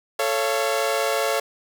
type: chord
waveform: sawtooth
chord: A augmented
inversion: none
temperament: equal with one note detuned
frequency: 440 / 554.4 / 684.9 Hz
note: A4 / C#5 / E#5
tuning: 0 / 0 / -34 cents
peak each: -22 / -20 / -22 dBFS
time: 0.19-1.4 s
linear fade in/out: 5 ms
effects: none